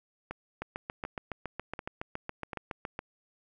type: two click trains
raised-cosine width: 0.5 ms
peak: -22 / -20 dBFS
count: 4 / 18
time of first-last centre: 0.31-2.532 / 0.62-2.991 s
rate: 1.35 / 7.17 Hz
effects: none